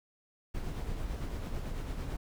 brown noise with tremolo, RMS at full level -35 dBFS, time 0.54-2.17 s, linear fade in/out 10 ms, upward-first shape sine, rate 9 Hz, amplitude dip 35%, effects none

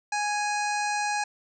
harmonic tone, 830.6 Hz, G#5, in tune, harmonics 1 / 2 / 3 / 5 / 6 / 7 / 8 / 9 / 10, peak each -27 / -32 / -34 / -39 / -44 / -40 / -42 / -43 / -45 dBFS, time 0.12-1.24 s, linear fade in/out 5 ms, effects none

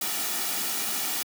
white noise with comb filter, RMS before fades -29 dBFS, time 0.01-1.23 s, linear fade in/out 5 ms, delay 1.9 ms, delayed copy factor -0.55, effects high-pass 200 Hz 12 dB/octave

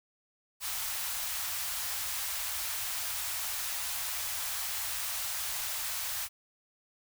white band-stop noise, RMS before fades -35 dBFS, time 0.6-6.29 s, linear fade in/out 50 ms, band 100 to 700 Hz, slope 24 dB/octave, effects none

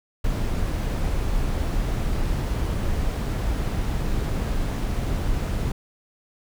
brown noise, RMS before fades -24 dBFS, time 0.24-5.72 s, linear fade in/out 5 ms, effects none

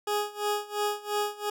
20% pulse tone with tremolo, 415.3 Hz, G#4, in tune, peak -20 dBFS, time 0.07-1.5 s, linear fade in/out 5 ms, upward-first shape sine, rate 2.9 Hz, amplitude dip 90%, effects none

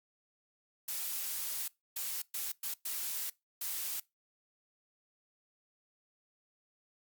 blue noise bursts at uneven times, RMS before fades -37 dBFS, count 6, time 0.88-1.68 / 1.96-2.22 / 2.34-2.52 / 2.63-2.74 / 2.85-3.3 / 3.61-4 s, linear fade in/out 5 ms, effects noise-tail reverb RT60 0.2 s tail -22 dB re dry + Opus 48 kbps

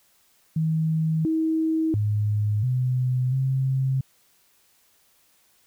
sine tone with pitch steps, 159.3 / 319.7 / 104.9 / 126.9 / 132.8 Hz, D#3 / D#4 / G#2 / B2 / C3, +41 / +47 / +18 / +47 / +26 cents, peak -20 dBFS, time 0.56-4.01 s, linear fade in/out 5 ms, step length 690 ms, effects white hiss -62 dBFS RMS until 5.66 s

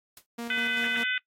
white noise with exponential decay, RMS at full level -43 dBFS, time 0.17-0.26 s, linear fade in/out 2 ms, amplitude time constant 19 ms
sawtooth tone with tremolo, 234.7 Hz, A#3, 12 cents sharp, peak -29 dBFS, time 0.38-1.04 s, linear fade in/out 10 ms, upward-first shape square, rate 5.1 Hz, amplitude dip 40%
harmonic tone, 503 Hz, B4, 32 cents sharp, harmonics 3 / 4 / 5 / 6 / 7, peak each -29 / -31 / -33 / -35 / -36 dBFS, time 0.5-1.18 s, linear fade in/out 2 ms
effects noise-tail reverb RT60 0.1 s tail -22 dB re dry + AAC 48 kbps

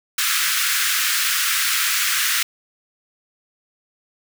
pink high-pass noise, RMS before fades -20 dBFS, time 0.18-2.43 s, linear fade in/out 5 ms, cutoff 1300 Hz, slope 48 dB/octave, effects none

